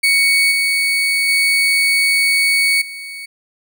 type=tone with level steps; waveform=35% pulse; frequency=2229 Hz; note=C#7; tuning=9 cents sharp; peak=-9 / -12 / -10 / -26 dBFS; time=0.03-3.26 s; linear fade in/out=10 ms; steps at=0.51 / 1.28 / 2.81 s; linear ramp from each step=10 ms; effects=none